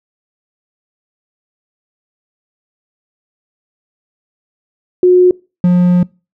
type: tone pair in turn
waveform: sine / triangle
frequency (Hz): 362.3 / 178.09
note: F#4 / F3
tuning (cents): -36 / +34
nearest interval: octave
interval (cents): 1230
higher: first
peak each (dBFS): -4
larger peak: neither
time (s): 5.03-5.31 / 5.64-6.03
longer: second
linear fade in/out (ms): 2
effects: noise-tail reverb RT60 0.3 s tail -24 dB re dry